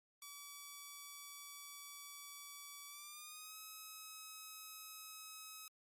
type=tone with pitch glide; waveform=5% pulse; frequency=1146 to 1278.9 Hz; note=D6 to D#6; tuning=-43 to +47 cents; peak=-39 dBFS; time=0.22-5.68 s; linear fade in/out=2 ms; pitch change=+190 cents; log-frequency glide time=2.88-3.56 s; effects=MP3 64 kbps